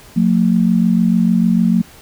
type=tone pair together; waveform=sine; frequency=179.5 / 226.2 Hz; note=F3 / A3; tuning=+48 / +48 cents; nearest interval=major third; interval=400 cents; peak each=-13 dBFS; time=0.16-1.82 s; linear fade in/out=10 ms; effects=pink hiss -42 dBFS RMS until 2.01 s